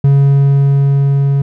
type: tone with level ramp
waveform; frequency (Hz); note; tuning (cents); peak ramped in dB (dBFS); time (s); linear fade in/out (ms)
triangle; 139.3; C#3; +9; -3 to -7; 0.04-1.42; 5
effects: none